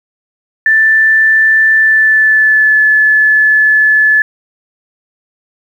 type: tone with pitch glide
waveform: sine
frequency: 1766 to 1726.7 Hz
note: A6 to A6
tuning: +6 to -33 cents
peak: -5 dBFS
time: 0.66-4.22 s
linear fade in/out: 2 ms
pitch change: -39 cents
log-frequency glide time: 1.77-2.8 s
effects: 7-bit